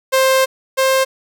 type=tone pair in turn; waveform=sawtooth; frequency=527 / 529.3 Hz; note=C5 / C5; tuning=+12 / +20 cents; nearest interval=unison; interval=8 cents; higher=second; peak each=-7 / -8 dBFS; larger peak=first; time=0.12-0.46 / 0.77-1.05 s; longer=first; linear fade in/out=20 ms; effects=8-bit